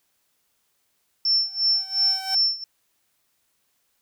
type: tone with tremolo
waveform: sine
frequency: 5380 Hz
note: E8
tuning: 34 cents sharp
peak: -16 dBFS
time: 1.25-2.64 s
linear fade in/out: 2 ms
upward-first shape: sine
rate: 2.8 Hz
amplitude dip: 90%
type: tone with exponential growth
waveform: sawtooth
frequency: 767 Hz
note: G5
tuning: 38 cents flat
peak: -25 dBFS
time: 1.29-2.35 s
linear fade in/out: 5 ms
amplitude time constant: 230 ms
effects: white hiss -70 dBFS RMS until 4.01 s